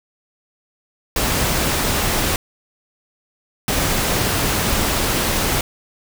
pink noise bursts at uneven times, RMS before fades -19 dBFS, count 2, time 1.16-2.36 / 3.68-5.61 s, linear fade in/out 2 ms, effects none

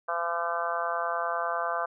harmonic tone, 170 Hz, F3, 46 cents flat, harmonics 3 / 4 / 5 / 6 / 7 / 8 / 9, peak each -37 / -32 / -38 / -35 / -32 / -38 / -36 dBFS, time 0.08-1.86 s, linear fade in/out 10 ms, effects none

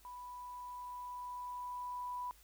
sine tone with level ramp, 987.8 Hz, B5, in tune, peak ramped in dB -46 to -38 dBFS, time 0.05-2.31 s, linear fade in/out 0 ms, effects added 50 Hz sine -64 dBFS peak until 2.43 s + white hiss -65 dBFS RMS until 2.43 s

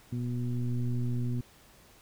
sine tone with frequency modulation, 121.7 Hz, B2, 25 cents flat, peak -28 dBFS, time 0.12-1.41 s, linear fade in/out 5 ms, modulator 122 Hz, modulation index 0.99, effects pink hiss -58 dBFS RMS until 2.01 s

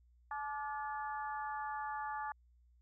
harmonic tone with a mistuned harmonic, 286.5 Hz, D4, 43 cents flat, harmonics 3 / 4 / 5 / 6, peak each -40 / -44 / -49 / -48 dBFS, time 0.31-2.32 s, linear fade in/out 2 ms, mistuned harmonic 4, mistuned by +42 cents, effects added 60 Hz sine -64 dBFS peak until 2.81 s

